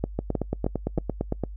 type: two click trains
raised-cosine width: 2 ms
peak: -11 / -12 dBFS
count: 4 / 12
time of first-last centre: 0.04-0.978 / 0.19-1.437 s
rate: 3.2 / 8.82 Hz
effects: noise-tail reverb RT60 0.1 s tail -26 dB re dry + added 50 Hz sine -35 dBFS peak until 1.56 s